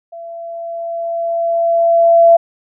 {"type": "tone with level ramp", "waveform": "sine", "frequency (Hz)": 674, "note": "E5", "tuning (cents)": 38, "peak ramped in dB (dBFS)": [-28, -3], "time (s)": [0.12, 2.37], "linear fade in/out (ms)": 10, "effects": []}